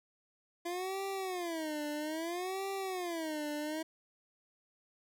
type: tone with vibrato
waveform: 25% pulse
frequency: 340.5 Hz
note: F4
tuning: 44 cents flat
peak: -32 dBFS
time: 0.65-3.83 s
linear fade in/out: 10 ms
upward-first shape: sine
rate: 0.61 Hz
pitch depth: 240 cents each way
effects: none